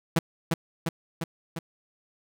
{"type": "tone with echo", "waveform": "sawtooth", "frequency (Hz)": 164.81, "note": "E3", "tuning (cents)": 0, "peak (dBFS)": -15, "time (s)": [0.16, 0.19], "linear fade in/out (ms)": 5, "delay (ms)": 350, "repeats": 4, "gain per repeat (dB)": -3, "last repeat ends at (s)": 1.59, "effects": []}